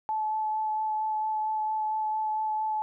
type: tone with vibrato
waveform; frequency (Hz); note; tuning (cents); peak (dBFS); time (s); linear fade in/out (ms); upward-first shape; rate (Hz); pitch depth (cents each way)
sine; 865; A5; -30; -26; 0.09-2.82; 0; sine; 4.4; 11
effects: none